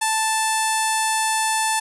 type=tone with low-pass filter; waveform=sawtooth; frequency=880 Hz; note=A5; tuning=in tune; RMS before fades=-21 dBFS; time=0.01-1.8 s; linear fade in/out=10 ms; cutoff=9500 Hz; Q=4.3; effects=none